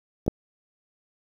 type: clicks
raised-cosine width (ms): 2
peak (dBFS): -30 / -7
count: 2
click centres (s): 0.264 / 0.28
effects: 8-bit